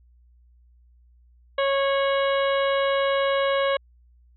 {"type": "harmonic tone with a mistuned harmonic", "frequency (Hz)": 550, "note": "C#5", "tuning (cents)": -14, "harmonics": [1, 2, 3, 4, 5, 6, 7], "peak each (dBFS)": [-21, -27, -31, -33, -35, -37, -38], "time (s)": [1.58, 3.77], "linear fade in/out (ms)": 5, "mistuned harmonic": 5, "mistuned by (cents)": 81, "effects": ["added 60 Hz sine -53 dBFS peak until 4.36 s"]}